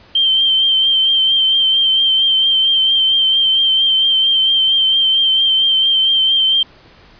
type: tone with vibrato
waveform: sine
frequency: 3136 Hz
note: G7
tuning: in tune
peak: -10 dBFS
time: 0.15-6.63 s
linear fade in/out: 5 ms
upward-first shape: triangle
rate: 4.4 Hz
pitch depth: 33 cents each way
effects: pink hiss -45 dBFS RMS until 7.19 s + resampled to 11025 Hz